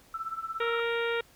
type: tone with tremolo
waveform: sine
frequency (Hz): 1326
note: E6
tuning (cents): +10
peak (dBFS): -29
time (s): 0.14-0.8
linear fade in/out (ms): 2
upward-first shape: triangle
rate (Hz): 17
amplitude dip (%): 90
type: harmonic tone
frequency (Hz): 466.2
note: A#4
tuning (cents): 0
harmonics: 1 / 2 / 3 / 4 / 5 / 6 / 7 / 8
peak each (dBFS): -29 / -39 / -34 / -38 / -38 / -42 / -44 / -44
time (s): 0.6-1.21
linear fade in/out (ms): 5
effects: pink hiss -59 dBFS RMS until 1.35 s